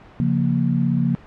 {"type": "chord", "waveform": "sine", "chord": "Bb minor", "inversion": "first", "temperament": "equal", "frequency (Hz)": [138.59, 174.61, 233.1], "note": ["Db3", "F3", "Bb3"], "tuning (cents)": [0, 0, 0], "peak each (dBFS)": -21, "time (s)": [0.2, 1.15], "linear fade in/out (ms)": 0, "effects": ["pink hiss -45 dBFS RMS until 1.26 s", "low-pass 2000 Hz 12 dB/octave"]}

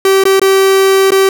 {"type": "tone with dropouts", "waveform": "45% pulse", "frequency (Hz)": 386.5, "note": "G4", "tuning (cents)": -24, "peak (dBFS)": -6, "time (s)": [0.05, 1.29], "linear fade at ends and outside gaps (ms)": 2, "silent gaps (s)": [[0.238, 0.253], [0.396, 0.416], [1.106, 1.119]], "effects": []}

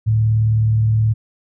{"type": "tone with frequency modulation", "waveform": "sine", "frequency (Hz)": 110, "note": "A2", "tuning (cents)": 0, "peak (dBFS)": -12, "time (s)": [0.06, 1.14], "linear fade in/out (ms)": 20, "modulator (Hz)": 38.9, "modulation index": 0.25, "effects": []}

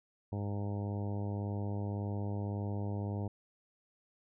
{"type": "harmonic tone", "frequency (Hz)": 101.8, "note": "G#2", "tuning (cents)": -34, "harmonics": [1, 2, 3, 4, 5, 6, 7, 8, 9], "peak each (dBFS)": [-35, -41, -45, -47, -49, -51, -52, -53, -54], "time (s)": [0.32, 3.28], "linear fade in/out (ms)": 5, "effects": []}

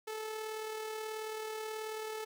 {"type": "tone with amplitude modulation", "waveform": "sawtooth", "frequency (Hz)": 435.7, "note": "A4", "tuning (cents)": -17, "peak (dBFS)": -33, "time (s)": [0.07, 2.25], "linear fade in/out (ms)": 10, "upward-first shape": "sine", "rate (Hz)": 38.5, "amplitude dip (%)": 35, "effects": []}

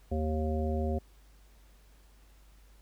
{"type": "harmonic tone", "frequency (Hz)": 77.78, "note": "D#2", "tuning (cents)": 0, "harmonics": [1, 3, 5, 7, 9], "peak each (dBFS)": [-30, -35, -37, -38, -40], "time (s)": [0.11, 0.99], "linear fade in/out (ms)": 10, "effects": ["added 50 Hz sine -56 dBFS peak until 2.81 s", "pink hiss -65 dBFS RMS until 2.81 s"]}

